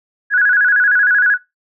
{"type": "tone with vibrato", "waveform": "sine", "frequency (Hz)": 1568, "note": "G6", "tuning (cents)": 0, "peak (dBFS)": -9, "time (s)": [0.3, 1.38], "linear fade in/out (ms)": 50, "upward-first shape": "square", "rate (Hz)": 13, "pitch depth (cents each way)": 100, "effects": ["noise-tail reverb RT60 0.2 s tail -19 dB re dry"]}